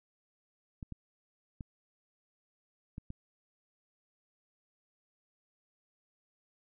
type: clicks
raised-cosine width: 5 ms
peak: -29 dBFS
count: 5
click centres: 0.828 / 0.923 / 1.608 / 2.981 / 3.104 s
effects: none